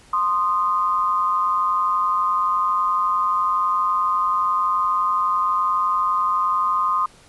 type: tone pair together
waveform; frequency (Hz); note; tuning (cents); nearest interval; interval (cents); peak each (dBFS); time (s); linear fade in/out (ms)
sine; 1046.5 / 1234.7; C6 / D#6; 0 / -14; minor third; 286; -20; 0.13-7.06; 5
effects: pink hiss -50 dBFS RMS until 7.28 s + resampled to 24000 Hz